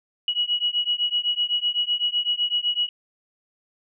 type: beating tone pair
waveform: sine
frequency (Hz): 2913 / 2920.9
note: F#7 / F#7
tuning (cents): -28 / -23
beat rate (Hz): 7.9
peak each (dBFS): -24 / -24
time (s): 0.28-2.89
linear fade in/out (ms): 2
effects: none